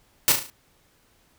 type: noise with echo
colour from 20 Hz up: white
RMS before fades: -17 dBFS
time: 0.28-0.32 s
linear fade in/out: 0 ms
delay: 36 ms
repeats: 5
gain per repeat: -6 dB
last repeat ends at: 0.5 s
effects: pink hiss -62 dBFS RMS until 1.38 s